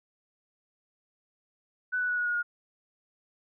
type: tone with pitch steps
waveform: sine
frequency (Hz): 1494 / 1481.1 / 1468.3 / 1455.7 / 1443.1 / 1430.7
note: F#6 / F#6 / F#6 / F#6 / F#6 / F6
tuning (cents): +16 / +1 / -14 / -29 / -44 / +41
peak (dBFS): -26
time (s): 1.92-2.43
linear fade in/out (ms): 20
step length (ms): 85
effects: none